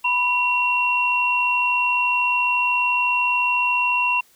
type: tone pair together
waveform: sine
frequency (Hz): 985.2 / 2737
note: B5 / F7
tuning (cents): -5 / -36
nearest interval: octave + tritone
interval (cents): 1769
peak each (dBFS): -21 / -19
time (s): 0.04-4.21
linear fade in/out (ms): 10
effects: white hiss -56 dBFS RMS until 4.35 s